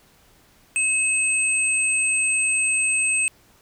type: tone pair together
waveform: sine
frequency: 2581 / 8328 Hz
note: E7 / C9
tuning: -37 / -9 cents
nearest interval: octave + minor sixth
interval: 2028 cents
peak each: -21 dBFS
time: 0.76-3.28 s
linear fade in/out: 0 ms
effects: pink hiss -56 dBFS RMS until 3.61 s